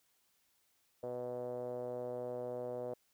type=tone with low-pass filter; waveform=5% pulse; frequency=123.47 Hz; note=B2; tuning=in tune; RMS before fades=-41 dBFS; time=1.03-2.94 s; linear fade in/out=5 ms; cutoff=550 Hz; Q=6.1; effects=white hiss -75 dBFS RMS until 3.13 s